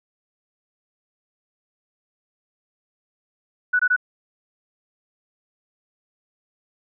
sine tone bursts, 1480 Hz, F#6, in tune, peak -15 dBFS, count 3, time 3.73-3.964 s, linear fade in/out 10 ms, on 64 ms, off 21 ms, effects none

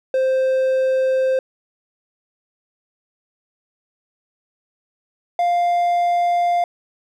triangle tone pair in turn, 523.3 / 699.5 Hz, C5 / F5, 0 / +3 cents, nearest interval perfect fourth, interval 503 cents, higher second, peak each -13 dBFS, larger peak neither, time 0.14-1.39 / 5.39-6.64 s, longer neither, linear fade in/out 2 ms, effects none

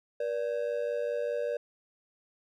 triangle ring-modulated tone, 531 Hz, C5, 25 cents sharp, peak -24 dBFS, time 0.2-1.57 s, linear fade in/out 5 ms, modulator 52.5 Hz, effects none

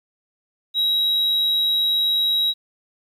sine tone, 3847 Hz, B7, 46 cents flat, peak -14 dBFS, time 0.74-2.54 s, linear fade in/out 50 ms, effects tanh soft clip ceiling -16 dBFS + 9-bit

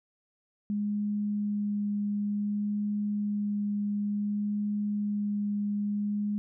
sine tone with vibrato, 206.3 Hz, G#3, 11 cents flat, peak -27 dBFS, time 0.7-6.38 s, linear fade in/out 0 ms, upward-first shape sine, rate 0.56 Hz, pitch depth 8 cents each way, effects none

